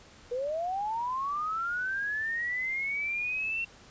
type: linear sweep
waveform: sine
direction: up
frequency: 473.9 to 2727 Hz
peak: -29 dBFS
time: 0.31-3.65 s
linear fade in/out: 10 ms
effects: pink hiss -54 dBFS RMS until 3.9 s + resampled to 16000 Hz